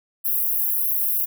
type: high-pass noise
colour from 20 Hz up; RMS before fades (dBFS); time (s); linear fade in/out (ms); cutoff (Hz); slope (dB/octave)
white; -22; 0.24-1.26; 20; 11000; 96
effects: none